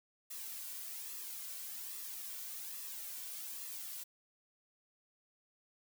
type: noise with flanger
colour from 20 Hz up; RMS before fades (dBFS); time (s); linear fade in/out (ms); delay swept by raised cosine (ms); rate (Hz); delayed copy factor
blue; -45; 0.3-4.04; 10; 1.3 to 2.4; 1.2; -0.6
effects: none